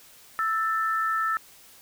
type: tone pair together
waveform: sine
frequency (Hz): 1318.5 / 1775.3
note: E6 / A6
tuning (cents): 0 / +15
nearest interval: perfect fourth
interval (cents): 515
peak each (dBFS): -24 / -29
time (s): 0.39-1.37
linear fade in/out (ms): 0
effects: white hiss -52 dBFS RMS until 1.81 s